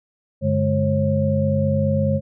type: tone cluster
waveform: sine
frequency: 95.8 / 145.1 / 210.2 / 542 Hz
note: G2 / D3 / G#3 / C#5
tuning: -39 / -21 / +21 / -39 cents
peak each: -22 dBFS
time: 0.41-2.21 s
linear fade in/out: 50 ms
effects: none